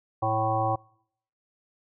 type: harmonic tone with a mistuned harmonic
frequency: 110.1 Hz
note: A2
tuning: 2 cents sharp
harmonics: 1 / 3 / 5 / 7 / 9 / 10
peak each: -30 / -35 / -31 / -26 / -33 / -32 dBFS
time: 0.22-0.76 s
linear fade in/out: 10 ms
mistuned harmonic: 1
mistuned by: +40 cents
effects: noise-tail reverb RT60 0.7 s tail -26 dB re dry